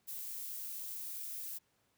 violet noise, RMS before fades -43 dBFS, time 0.07-1.59 s, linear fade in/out 20 ms, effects pink hiss -75 dBFS RMS until 1.97 s + high-pass 80 Hz 12 dB/octave

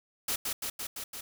white noise with echo, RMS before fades -31 dBFS, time 0.28-0.36 s, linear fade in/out 5 ms, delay 170 ms, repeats 5, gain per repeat -2 dB, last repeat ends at 1.21 s, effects none

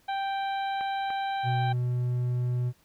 harmonic tone, 784 Hz, G5, in tune, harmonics 1 / 2 / 3 / 4 / 5, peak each -28 / -38 / -44 / -45 / -44 dBFS, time 0.08-1.73 s, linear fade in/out 10 ms
clicks, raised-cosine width 0.5 ms, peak -26 dBFS, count 2, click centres 0.81 / 1.104 s
triangle tone, 123.47 Hz, B2, in tune, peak -23 dBFS, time 1.43-2.73 s, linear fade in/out 50 ms
effects pink hiss -64 dBFS RMS until 2.84 s

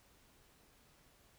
silence, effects pink hiss -67 dBFS RMS until 1.38 s

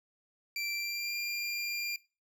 25% pulse tone with pitch glide, 2349 to 2391 Hz, D7 to D7, 0 to +30 cents, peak -30 dBFS, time 0.56-1.96 s, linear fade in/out 2 ms, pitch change +30 cents, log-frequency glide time 0.73-1.16 s, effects noise-tail reverb RT60 0.3 s tail -19 dB re dry

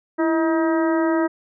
harmonic tone with a mistuned harmonic, 318 Hz, D#4, 38 cents sharp, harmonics 1 / 2 / 3 / 4 / 5 / 6, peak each -18 / -24 / -28 / -30 / -32 / -34 dBFS, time 0.18-1.28 s, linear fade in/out 20 ms, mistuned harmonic 1, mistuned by +67 cents, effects none

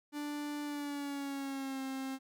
45% pulse tone with pitch glide, 293.7 to 266.2 Hz, D4 to C4, 0 to +30 cents, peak -37 dBFS, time 0.12-2.19 s, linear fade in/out 50 ms, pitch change -170 cents, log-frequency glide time 0.64-1.81 s, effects none

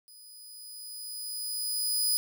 15% pulse tone with level ramp, 4978 Hz, D#8, in tune, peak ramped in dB -44 to -17 dBFS, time 0.08-2.17 s, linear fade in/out 0 ms, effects none

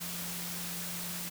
sine tone in noise, 174.61 Hz, F3, in tune, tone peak -43 dBFS, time 0-1.3 s, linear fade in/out 20 ms, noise white, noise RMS -39 dBFS, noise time 0-1.3 s, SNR -7 dB, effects none

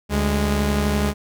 sawtooth tone pair together, 72.64 / 206.4 Hz, D2 / G#3, -18 / -10 cents, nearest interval octave + tritone, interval 1808 cents, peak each -17 dBFS, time 0.09-1.14 s, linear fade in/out 50 ms, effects none

